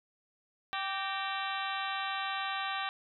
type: harmonic tone with a mistuned harmonic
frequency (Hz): 389.5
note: G4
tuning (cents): -11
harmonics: 2 / 3 / 4 / 5 / 6 / 7 / 8 / 9 / 10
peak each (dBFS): -38 / -38 / -41 / -42 / -44 / -44 / -45 / -45 / -44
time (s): 0.73-2.89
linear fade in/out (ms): 0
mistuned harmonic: 5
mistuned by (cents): -88
effects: none